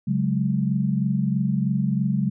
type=chord; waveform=sine; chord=C# suspended fourth; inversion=none; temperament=just; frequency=138.59 / 184.79 / 207.9 Hz; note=C#3 / F#3 / G#3; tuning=0 / -2 / +2 cents; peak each=-24 dBFS; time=0.07-2.3 s; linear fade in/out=10 ms; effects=none